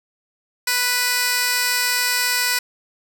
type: tone with high-pass filter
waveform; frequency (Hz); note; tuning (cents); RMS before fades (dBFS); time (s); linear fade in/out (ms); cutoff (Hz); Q
15% pulse; 493.9; B4; 0; -20; 0.67-2.59; 5; 2300; 0.67
effects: none